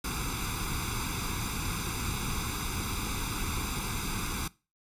pink noise with comb filter, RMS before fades -33 dBFS, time 0.04-4.48 s, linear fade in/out 5 ms, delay 0.82 ms, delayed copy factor +0.9, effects noise-tail reverb RT60 0.3 s tail -21 dB re dry + resampled to 32000 Hz

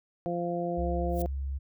harmonic tone, 173.3 Hz, F3, 13 cents flat, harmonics 1 / 2 / 3 / 4, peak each -34 / -34 / -34 / -34 dBFS, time 0.26-1.26 s, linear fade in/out 0 ms
sine tone with pitch glide, 66.9 to 68.27 Hz, C2 to C#2, +39 to -26 cents, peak -30 dBFS, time 0.77-1.59 s, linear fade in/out 20 ms, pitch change +35 cents, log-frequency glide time 1.1-1.2 s
violet noise with exponential growth, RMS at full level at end -37 dBFS, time 1.08-1.22 s, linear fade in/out 2 ms, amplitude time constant 30 ms
effects none

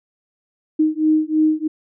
sine beating tone pair, 309.5 / 312.6 Hz, D#4 / D#4, -9 / +8 cents, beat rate 3.1 Hz, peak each -17 dBFS, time 0.79-1.68 s, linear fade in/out 10 ms, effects none

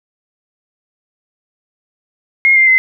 sine tone with pitch steps, 2146 / 2101 / 2056 Hz, C7 / C7 / C7, +43 / +7 / -31 cents, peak -6 dBFS, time 2.45-2.78 s, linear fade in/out 0 ms, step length 110 ms, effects none

